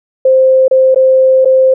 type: tone with dropouts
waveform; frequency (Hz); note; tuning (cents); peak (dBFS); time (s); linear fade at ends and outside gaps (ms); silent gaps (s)
sine; 523.3; C5; 0; -4; 0.25-1.74; 5; 0.681-0.711 / 0.946-0.959 / 1.448-1.455
effects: none